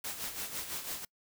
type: noise with tremolo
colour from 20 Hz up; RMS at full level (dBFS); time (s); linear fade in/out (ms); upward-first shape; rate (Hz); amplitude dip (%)
white; -37; 0.04-1.05; 5; sine; 6; 60
effects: noise-tail reverb RT60 0.1 s tail -26 dB re dry